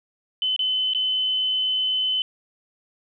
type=tone with dropouts; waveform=sine; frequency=3036 Hz; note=F#7; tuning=44 cents sharp; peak=-20 dBFS; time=0.42-2.22 s; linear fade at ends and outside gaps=1 ms; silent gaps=0.563-0.592 / 0.935-0.948 s; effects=none